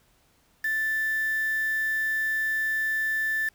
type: tone with quantisation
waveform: sine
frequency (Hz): 1760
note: A6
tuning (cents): 0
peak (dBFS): -24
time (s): 0.64-3.49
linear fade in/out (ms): 5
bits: 6
effects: pink hiss -64 dBFS RMS until 3.54 s